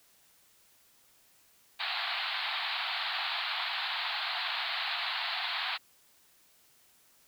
white band-pass noise, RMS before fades -34 dBFS, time 1.79-5.78 s, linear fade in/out 20 ms, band 680 to 4400 Hz, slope 96 dB/octave, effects white hiss -64 dBFS RMS until 7.27 s

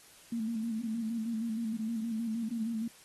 sine tone with vibrato, 226 Hz, A3, 47 cents sharp, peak -31 dBFS, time 0.32-2.88 s, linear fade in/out 5 ms, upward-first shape square, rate 6.4 Hz, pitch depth 50 cents each way, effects white hiss -57 dBFS RMS until 3.04 s + AAC 32 kbps

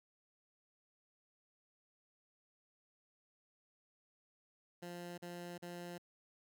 15% pulse tone bursts, 174.8 Hz, F3, 2 cents sharp, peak -39 dBFS, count 3, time 4.82-5.982 s, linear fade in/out 10 ms, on 360 ms, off 41 ms, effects none

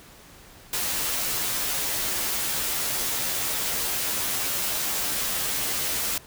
white noise with comb filter, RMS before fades -27 dBFS, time 0.73-6.18 s, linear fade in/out 2 ms, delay 12 ms, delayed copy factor -0.9, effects pink hiss -49 dBFS RMS until 6.26 s

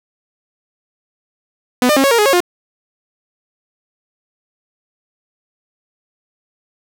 sawtooth tone with pitch steps, 249.2 / 602 / 270.9 / 552 / 467 / 418.7 / 548 / 354.4 Hz, B3 / D5 / C#4 / C#5 / A#4 / G#4 / C#5 / F4, +16 / +43 / -40 / -7 / +3 / +14 / -20 / +25 cents, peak -6 dBFS, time 1.82-2.404 s, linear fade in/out 2 ms, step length 73 ms, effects none

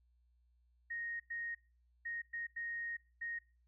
sine tone bursts at uneven times, 1865 Hz, A#6, in tune, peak -39 dBFS, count 6, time 0.9-1.2 / 1.3-1.55 / 2.05-2.22 / 2.33-2.47 / 2.56-2.97 / 3.21-3.39 s, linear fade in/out 10 ms, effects noise-tail reverb RT60 0.4 s tail -22 dB re dry + added 60 Hz sine -69 dBFS peak until 3.67 s

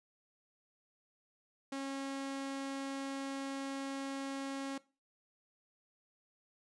sawtooth tone, 273 Hz, C#4, 26 cents flat, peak -34 dBFS, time 1.72-4.78 s, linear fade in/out 5 ms, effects noise-tail reverb RT60 0.3 s tail -19 dB re dry + resampled to 22050 Hz

